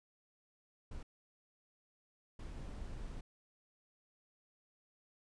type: noise bursts at uneven times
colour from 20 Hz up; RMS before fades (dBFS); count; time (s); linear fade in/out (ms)
brown; -45; 2; 0.91-1.03 / 2.39-3.21; 5
effects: resampled to 22050 Hz